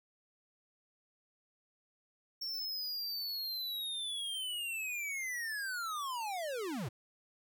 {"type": "linear sweep", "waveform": "square", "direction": "down", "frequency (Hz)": [5480, 98], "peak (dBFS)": -37, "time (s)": [2.41, 6.89], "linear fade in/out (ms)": 10, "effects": []}